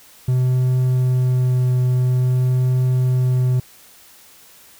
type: tone with vibrato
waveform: triangle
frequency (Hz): 126.9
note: B2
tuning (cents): +47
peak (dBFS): -12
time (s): 0.28-3.6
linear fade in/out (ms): 5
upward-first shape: triangle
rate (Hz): 0.49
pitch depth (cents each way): 12
effects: white hiss -47 dBFS RMS until 4.79 s